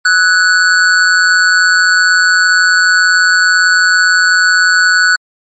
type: tone with amplitude modulation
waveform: square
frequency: 1480 Hz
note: F#6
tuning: in tune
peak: -4 dBFS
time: 0.05-5.16 s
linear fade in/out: 5 ms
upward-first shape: sine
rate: 178 Hz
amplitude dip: 65%
effects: MP3 32 kbps